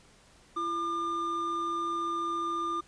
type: tone pair together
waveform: triangle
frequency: 337.4 / 1202.4 Hz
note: E4 / D6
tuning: +40 / +40 cents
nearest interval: octave + minor seventh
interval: 2200 cents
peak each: -35 / -28 dBFS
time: 0.56-2.81 s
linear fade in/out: 10 ms
effects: pink hiss -59 dBFS RMS until 2.87 s + resampled to 22050 Hz